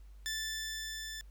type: tone with level ramp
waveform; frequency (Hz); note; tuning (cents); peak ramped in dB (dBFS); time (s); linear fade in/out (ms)
15% pulse; 1760; A6; 0; -28 to -35; 0.26-1.21; 0
effects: added 50 Hz sine -50 dBFS peak until 1.3 s + pink hiss -71 dBFS RMS until 1.3 s